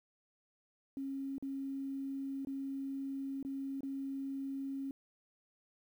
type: tone with dropouts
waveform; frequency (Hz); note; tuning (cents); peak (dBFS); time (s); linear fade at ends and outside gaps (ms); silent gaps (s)
sine; 272.4; C#4; -30; -37; 0.97-4.91; 1; 1.382-1.425 / 2.449-2.471 / 3.428-3.449 / 3.807-3.832
effects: 11-bit